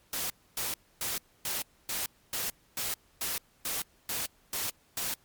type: noise bursts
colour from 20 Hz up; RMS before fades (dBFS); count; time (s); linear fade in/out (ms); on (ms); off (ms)
white; -33; 12; 0.13-5.14; 2; 170; 270
effects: pink hiss -65 dBFS RMS until 5.24 s + MP3 96 kbps